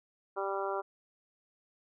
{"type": "harmonic tone", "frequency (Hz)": 196, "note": "G3", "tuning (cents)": 0, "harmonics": [2, 3, 4, 5, 6, 7], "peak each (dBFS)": [-36, -38, -39, -40, -41, -41], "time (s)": [0.36, 0.82], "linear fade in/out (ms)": 20, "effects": []}